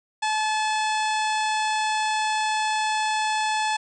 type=harmonic tone with a mistuned harmonic; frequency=863 Hz; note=A5; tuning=34 cents flat; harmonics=1 / 2 / 3 / 4 / 5 / 6 / 7 / 8 / 9 / 10; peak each=-23 / -30 / -32 / -34 / -37 / -39 / -44 / -42 / -40 / -41 dBFS; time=0.22-3.77 s; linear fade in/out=10 ms; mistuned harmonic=8; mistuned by=+29 cents; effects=none